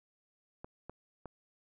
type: clicks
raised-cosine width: 1 ms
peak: -30 dBFS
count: 3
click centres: 0.645 / 0.896 / 1.257 s
effects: none